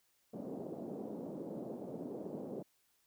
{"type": "band-pass noise", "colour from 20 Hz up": "pink", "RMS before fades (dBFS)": -44, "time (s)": [0.33, 2.63], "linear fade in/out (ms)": 10, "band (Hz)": [190, 580], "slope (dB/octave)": 24, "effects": ["white hiss -75 dBFS RMS until 3.06 s"]}